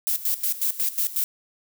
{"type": "noise with tremolo", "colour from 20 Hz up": "violet", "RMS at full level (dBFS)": -23, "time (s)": [0.07, 1.24], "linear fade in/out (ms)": 0, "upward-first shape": "square", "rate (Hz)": 5.5, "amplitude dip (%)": 80, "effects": []}